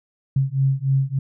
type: beating tone pair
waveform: sine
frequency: 133.7 / 137.1 Hz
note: C3 / C#3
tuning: +38 / -19 cents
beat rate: 3.4 Hz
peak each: -20 dBFS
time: 0.36-1.19 s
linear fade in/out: 5 ms
effects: none